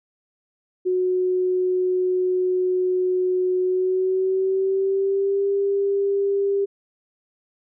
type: tone with pitch glide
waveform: sine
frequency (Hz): 366.9 to 397.8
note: F#4 to G4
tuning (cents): -15 to +25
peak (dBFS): -18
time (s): 0.85-6.66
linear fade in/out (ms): 20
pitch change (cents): +140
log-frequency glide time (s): 3.6-5.46
effects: none